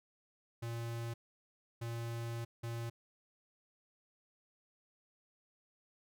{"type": "tone bursts at uneven times", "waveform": "square", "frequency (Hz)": 116.54, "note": "A#2", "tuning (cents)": 0, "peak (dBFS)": -39, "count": 3, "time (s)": [[0.62, 1.14], [1.81, 2.45], [2.63, 2.9]], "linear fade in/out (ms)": 10, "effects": []}